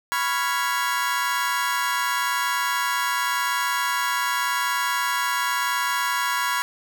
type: chord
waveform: 35% pulse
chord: C# dominant seventh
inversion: third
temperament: equal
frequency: 987.8 / 1108.7 / 1396.9 / 1661.2 Hz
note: B5 / C#6 / E#6 / G#6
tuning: 0 / 0 / 0 / 0 cents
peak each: -24 / -27 / -27 / -26 dBFS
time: 0.12-6.62 s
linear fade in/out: 0 ms
effects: none